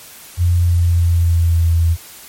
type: tone with pitch glide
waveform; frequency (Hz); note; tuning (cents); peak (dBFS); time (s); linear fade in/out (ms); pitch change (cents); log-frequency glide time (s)
sine; 87.2 to 83.21; F2 to E2; -2 to +17; -10; 0.37-1.97; 50; -81; 0.53-1.72
effects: white hiss -38 dBFS RMS until 2.28 s + MP3 64 kbps